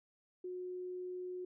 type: tone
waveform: sine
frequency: 363.5 Hz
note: F#4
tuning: 31 cents flat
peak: -40 dBFS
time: 0.44-1.45 s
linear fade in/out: 5 ms
effects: none